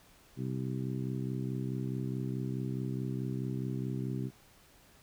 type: harmonic tone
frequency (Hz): 64.7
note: C2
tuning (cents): -19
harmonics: 2 / 3 / 4 / 5 / 6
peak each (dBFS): -35 / -39 / -41 / -43 / -45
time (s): 0.36-4.31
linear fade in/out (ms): 50
effects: pink hiss -61 dBFS RMS until 5.02 s